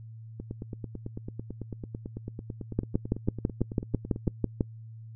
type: two click trains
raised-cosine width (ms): 3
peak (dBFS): -23 / -12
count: 36 / 12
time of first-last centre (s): 0.4-4.272 / 2.79-4.608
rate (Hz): 9.04 / 6.05
effects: noise-tail reverb RT60 0.1 s tail -25 dB re dry + added 112 Hz sine -42 dBFS peak until 5.15 s